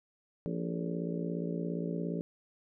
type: harmonic tone with a mistuned harmonic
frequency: 57.2 Hz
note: A#1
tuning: 32 cents flat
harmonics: 3 / 4 / 5 / 6 / 7 / 8 / 9 / 10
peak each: -35 / -42 / -40 / -45 / -42 / -42 / -50 / -46 dBFS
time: 0.46-2.21 s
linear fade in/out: 0 ms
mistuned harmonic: 8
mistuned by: -69 cents
effects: none